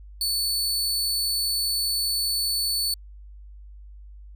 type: tone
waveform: sawtooth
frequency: 4465 Hz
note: C#8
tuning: 12 cents sharp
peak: -20 dBFS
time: 0.21-2.94 s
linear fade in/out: 2 ms
effects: added 50 Hz sine -41 dBFS peak until 4.35 s